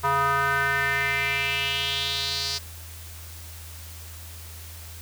square tone with band-pass filter sweep, 138.59 Hz, C#3, in tune, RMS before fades -25 dBFS, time 0.03-2.59 s, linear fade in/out 20 ms, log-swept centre 1100 to 4900 Hz, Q 4, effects added 82 Hz sine -40 dBFS peak until 5.01 s + white hiss -44 dBFS RMS until 5.01 s

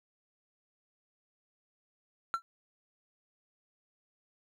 triangle tone with exponential decay, 1354 Hz, E6, 46 cents sharp, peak -22 dBFS, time 2.34-2.42 s, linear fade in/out 0 ms, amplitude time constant 17 ms, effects none

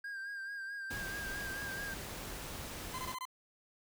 triangle tone with vibrato, 1603 Hz, G6, 38 cents sharp, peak -38 dBFS, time 0.04-1.94 s, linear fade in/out 5 ms, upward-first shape sine, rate 4.6 Hz, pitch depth 42 cents each way
pink noise, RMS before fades -44 dBFS, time 0.9-3.15 s, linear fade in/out 10 ms
40% pulse tone bursts, 1025 Hz, C6, 36 cents flat, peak -38 dBFS, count 5, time 2.94-3.253 s, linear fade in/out 2 ms, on 45 ms, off 22 ms
effects none

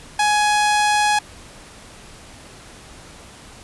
sawtooth tone, 837 Hz, G#5, 13 cents sharp, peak -11 dBFS, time 0.19-1.19 s, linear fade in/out 5 ms, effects pink hiss -42 dBFS RMS until 3.63 s + resampled to 24000 Hz

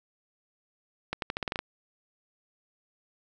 accelerating click train, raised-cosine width 0.3 ms, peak -14 dBFS, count 9, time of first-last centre 1.13-1.591 s, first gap 92 ms, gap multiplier 0.86, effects none

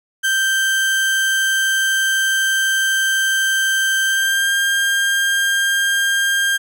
35% pulse tone with pitch glide, 1566 to 1599.8 Hz, G6 to G6, -2 to +35 cents, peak -13 dBFS, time 0.23-6.58 s, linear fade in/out 20 ms, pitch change +37 cents, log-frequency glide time 4.06-4.52 s, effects none

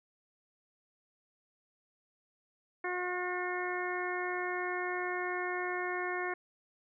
harmonic tone, 360.3 Hz, F#4, 46 cents flat, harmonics 1 / 2 / 3 / 4 / 5 / 6, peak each -37 / -40 / -41 / -42 / -39 / -42 dBFS, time 2.84-6.34 s, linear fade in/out 5 ms, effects none

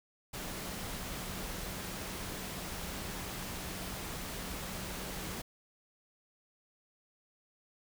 sine tone in noise, 184.9 Hz, F#3, 1 cent flat, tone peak -49 dBFS, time 0.33-5.42 s, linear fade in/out 10 ms, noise pink, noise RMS -41 dBFS, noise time 0.33-5.42 s, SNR -11 dB, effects none

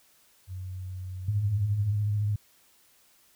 sine tone, 92.7 Hz, F#2, 4 cents sharp, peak -34 dBFS, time 0.47-1.95 s, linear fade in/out 50 ms
sine tone with vibrato, 104.2 Hz, G#2, 6 cents sharp, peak -24 dBFS, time 1.28-2.36 s, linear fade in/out 5 ms, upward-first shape sine, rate 14 Hz, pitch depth 31 cents each way
effects white hiss -62 dBFS RMS until 3.35 s

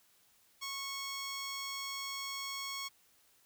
10% pulse tone, 1100 Hz, C#6, 14 cents flat, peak -30 dBFS, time 0.61-2.89 s, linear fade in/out 20 ms, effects white hiss -68 dBFS RMS until 3.45 s

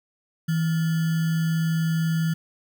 sine tone with sample-and-hold, 162.8 Hz, E3, 21 cents flat, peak -20 dBFS, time 0.48-2.34 s, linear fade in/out 10 ms, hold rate 1575 Hz, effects none

